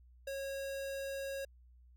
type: tone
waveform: square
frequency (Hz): 547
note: C#5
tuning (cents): -23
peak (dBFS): -39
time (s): 0.27-1.45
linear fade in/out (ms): 5
effects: added 61 Hz sine -58 dBFS peak until 1.96 s